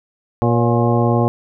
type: harmonic tone with a mistuned harmonic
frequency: 118.8 Hz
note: A#2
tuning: 33 cents sharp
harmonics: 1 / 2 / 3 / 4 / 5 / 6 / 7 / 9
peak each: -16 / -19 / -21 / -22 / -23 / -24 / -24 / -26 dBFS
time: 0.42-1.28 s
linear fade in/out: 0 ms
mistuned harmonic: 5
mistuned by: -64 cents
effects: none